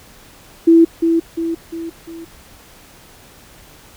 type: tone with echo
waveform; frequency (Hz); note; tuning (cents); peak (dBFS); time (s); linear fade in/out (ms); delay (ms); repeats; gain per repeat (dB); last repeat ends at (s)
sine; 331.2; E4; +8; -5; 0.67-0.85; 10; 350; 4; -6; 2.25
effects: pink hiss -44 dBFS RMS until 3.96 s